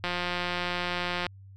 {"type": "click train", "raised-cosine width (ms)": 0.3, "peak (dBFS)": -14, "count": 218, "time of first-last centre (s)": [0.04, 1.266], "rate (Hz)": 177, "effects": ["added 97 Hz sine -46 dBFS peak until 1.56 s"]}